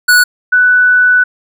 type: tone pair in turn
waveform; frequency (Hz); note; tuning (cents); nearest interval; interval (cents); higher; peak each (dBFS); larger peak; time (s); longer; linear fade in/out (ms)
square / sine; 1472 / 1489.1; F#6 / F#6; -9 / +11; unison; 20; second; -5; neither; 0.08-0.24 / 0.52-1.24; second; 10
effects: none